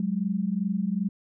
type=tone pair together; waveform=sine; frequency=185.65 / 208.2 Hz; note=F#3 / G#3; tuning=+6 / +5 cents; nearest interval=major second; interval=199 cents; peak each=-27 dBFS; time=0-1.09 s; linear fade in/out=2 ms; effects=none